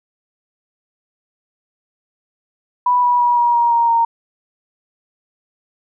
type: tone with pitch steps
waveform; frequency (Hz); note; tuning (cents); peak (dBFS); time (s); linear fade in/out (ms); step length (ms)
sine; 985 / 974.8 / 964.7 / 954.8 / 944.9 / 935.1 / 925.4; B5 / B5 / B5 / A#5 / A#5 / A#5 / A#5; -5 / -23 / -41 / +41 / +23 / +5 / -13; -11; 2.86-4.05; 5; 170
effects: none